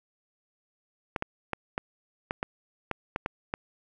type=clicks; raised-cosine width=0.5 ms; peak=-14 dBFS; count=10; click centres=1.162 / 1.224 / 1.533 / 1.779 / 2.309 / 2.429 / 2.913 / 3.161 / 3.261 / 3.539 s; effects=none